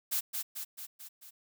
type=noise with echo; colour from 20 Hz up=blue; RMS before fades=-31 dBFS; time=0.11-0.21 s; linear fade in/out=20 ms; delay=220 ms; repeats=5; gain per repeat=-4 dB; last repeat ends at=1.31 s; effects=none